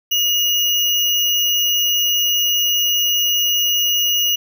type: tone with sample-and-hold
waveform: sine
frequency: 2875 Hz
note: F7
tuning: 50 cents sharp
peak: -14 dBFS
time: 0.11-4.36 s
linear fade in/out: 10 ms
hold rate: 8820 Hz
effects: none